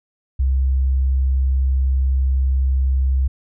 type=tone; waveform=sine; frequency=66 Hz; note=C2; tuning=16 cents sharp; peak=-14 dBFS; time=0.39-3.28 s; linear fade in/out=10 ms; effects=none